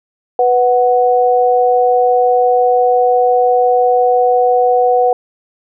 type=tone pair together; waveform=sine; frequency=494.2 / 740 Hz; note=B4 / F#5; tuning=+1 / 0 cents; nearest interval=perfect fifth; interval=699 cents; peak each=-11 dBFS; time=0.39-5.13 s; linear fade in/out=2 ms; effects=none